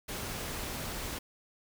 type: noise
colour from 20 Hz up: pink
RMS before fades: -38 dBFS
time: 0.08-1.19 s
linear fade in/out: 10 ms
effects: none